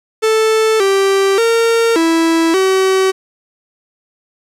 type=tone with pitch steps; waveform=45% pulse; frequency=440 / 390.6 / 459.5 / 328.6 / 380.3 Hz; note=A4 / G4 / A#4 / E4 / F#4; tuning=0 / -6 / -25 / -5 / +48 cents; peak=-10 dBFS; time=0.22-3.12 s; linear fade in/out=20 ms; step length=580 ms; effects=low-pass 10000 Hz 12 dB/octave + 8-bit